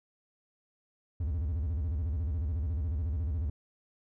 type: tone with vibrato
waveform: triangle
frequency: 77.5 Hz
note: D#2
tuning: 6 cents flat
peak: -27 dBFS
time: 1.2-3.5 s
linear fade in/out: 5 ms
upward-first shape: square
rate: 14 Hz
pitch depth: 210 cents each way
effects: none